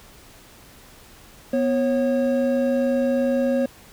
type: tone pair together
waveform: triangle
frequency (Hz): 246.5 / 545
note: B3 / C#5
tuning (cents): -3 / -29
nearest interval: octave + major second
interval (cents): 1374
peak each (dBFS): -19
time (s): 1.53-3.66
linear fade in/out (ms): 5
effects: pink hiss -48 dBFS RMS until 3.92 s